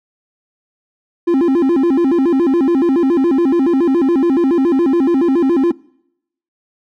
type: tone with vibrato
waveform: triangle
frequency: 303.3 Hz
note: D#4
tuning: 44 cents flat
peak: -8 dBFS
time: 1.27-5.72 s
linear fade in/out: 10 ms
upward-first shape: square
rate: 7.1 Hz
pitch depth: 220 cents each way
effects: noise-tail reverb RT60 0.8 s tail -24 dB re dry